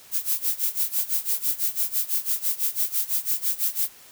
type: noise with tremolo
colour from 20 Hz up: violet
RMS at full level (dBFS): -22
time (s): 0.11-3.9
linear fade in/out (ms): 50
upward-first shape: sine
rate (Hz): 6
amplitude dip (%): 90
effects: white hiss -49 dBFS RMS until 4.11 s